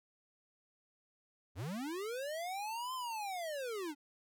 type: linear two-way sweep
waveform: square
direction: up then down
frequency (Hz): 73.42 to 1046.5 to 275.7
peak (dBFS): -39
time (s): 1.55-3.95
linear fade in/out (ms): 50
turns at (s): 2.94
effects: none